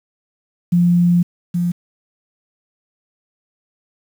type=tone pair in turn; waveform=sine; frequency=174.61 / 174.61 Hz; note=F3 / F3; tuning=0 / 0 cents; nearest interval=unison; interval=0 cents; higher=neither; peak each=-10 / -15 dBFS; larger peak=first; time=0.72-1.23 / 1.54-1.72 s; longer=first; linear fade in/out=10 ms; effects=7-bit